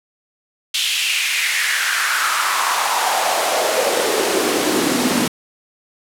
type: noise with high-pass filter sweep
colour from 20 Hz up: pink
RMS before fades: -18 dBFS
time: 0.74-5.28 s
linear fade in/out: 5 ms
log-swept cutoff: 3200 to 220 Hz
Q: 3.3
effects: low-pass 12000 Hz 12 dB/octave